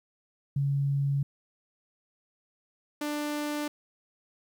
sine / sawtooth tone pair in turn, 140 / 296 Hz, C#3 / D4, +18 / +14 cents, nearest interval octave + minor second, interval 1296 cents, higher second, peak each -24 / -26 dBFS, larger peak first, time 0.56-1.23 / 3.01-3.68 s, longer neither, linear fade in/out 5 ms, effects 11-bit

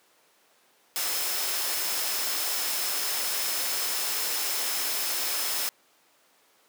sine tone in noise, 5220 Hz, E8, 18 cents flat, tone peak -36 dBFS, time 0.96-5.69 s, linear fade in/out 0 ms, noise white, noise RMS -29 dBFS, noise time 0.96-5.69 s, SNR -10 dB, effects pink hiss -62 dBFS RMS until 6.68 s + high-pass 400 Hz 12 dB/octave

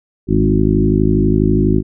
harmonic tone with a mistuned harmonic, 52.2 Hz, G#1, 10 cents sharp, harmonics 1 / 2 / 3 / 4 / 5 / 6 / 7, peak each -18 / -18 / -18 / -18 / -18 / -18 / -18 dBFS, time 0.27-1.83 s, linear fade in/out 50 ms, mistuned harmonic 3, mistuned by +29 cents, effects none

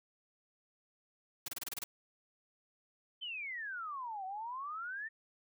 white noise bursts, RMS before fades -40 dBFS, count 8, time 1.46-1.84 s, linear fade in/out 5 ms, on 23 ms, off 28 ms
sine exponential two-way sweep, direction down then up, 3136 to 740 to 1835 Hz, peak -39 dBFS, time 3.21-5.09 s, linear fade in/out 20 ms, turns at 4.25 s
effects none

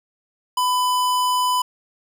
square tone, 1000 Hz, B5, 21 cents sharp, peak -18 dBFS, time 0.57-1.62 s, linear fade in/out 5 ms, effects none

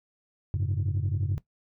sine chord, F# suspended second, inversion none, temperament just, 92.5 / 104.06 / 138.75 Hz, F#2 / G#2 / C#3, 0 / +4 / +2 cents, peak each -27 / -28 / -30 dBFS, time 0.54-1.38 s, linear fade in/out 0 ms, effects noise-tail reverb RT60 0.1 s tail -17 dB re dry + tanh soft clip ceiling -21 dBFS

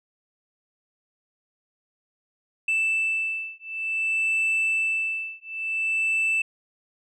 sine beating tone pair, 2646 / 2646.55 Hz, E7 / E7, +6 / +6 cents, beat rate 0.55 Hz, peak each -24 dBFS, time 2.68-6.42 s, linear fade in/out 5 ms, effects tanh soft clip ceiling -19 dBFS

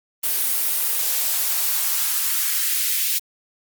blue noise with high-pass filter sweep, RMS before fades -21 dBFS, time 0.23-3.19 s, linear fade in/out 10 ms, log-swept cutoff 240 to 2500 Hz, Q 1.5, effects Opus 32 kbps

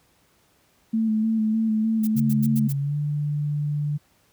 sine tone with vibrato, 220 Hz, A3, in tune, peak -19 dBFS, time 0.93-2.68 s, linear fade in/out 10 ms, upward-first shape square, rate 3.3 Hz, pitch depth 23 cents each way
violet noise bursts, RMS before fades -34 dBFS, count 6, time 2.03-2.729 s, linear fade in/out 10 ms, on 44 ms, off 87 ms
sine tone with pitch glide, 139.5 to 147.28 Hz, C#3 to D3, +11 to +5 cents, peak -22 dBFS, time 2.15-3.98 s, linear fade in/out 20 ms, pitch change +94 cents, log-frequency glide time 2.79-2.96 s
effects pink hiss -62 dBFS RMS until 4.32 s + high-pass 60 Hz 12 dB/octave

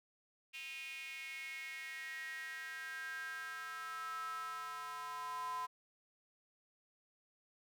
square tone with high-pass filter sweep, 145.4 Hz, D3, 17 cents flat, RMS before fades -45 dBFS, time 0.53-5.67 s, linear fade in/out 20 ms, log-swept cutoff 2600 to 1000 Hz, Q 8, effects none

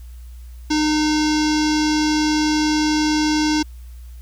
square tone with low-pass filter, 305.2 Hz, D#4, 33 cents flat, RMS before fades -18 dBFS, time 0.7-3.63 s, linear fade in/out 10 ms, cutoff 5400 Hz, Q 3.7, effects added 60 Hz sine -34 dBFS peak until 4.21 s + white hiss -55 dBFS RMS until 4.21 s

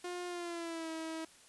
sawtooth tone with pitch glide, 355.4 to 322.2 Hz, F4 to E4, +30 to -39 cents, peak -35 dBFS, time 0.04-1.25 s, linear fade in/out 5 ms, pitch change -169 cents, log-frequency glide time 0.27-0.9 s, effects white hiss -60 dBFS RMS until 1.48 s + resampled to 24000 Hz

